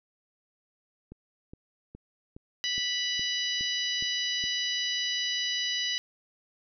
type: click train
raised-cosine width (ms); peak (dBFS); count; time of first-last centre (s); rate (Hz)
3; -31; 9; 1.12-4.44; 2.41
type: harmonic tone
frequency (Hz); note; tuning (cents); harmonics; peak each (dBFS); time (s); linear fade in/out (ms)
985; B5; -5; 2 / 3 / 4 / 5 / 6; -35 / -31 / -34 / -35 / -40; 2.64-5.98; 0
effects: none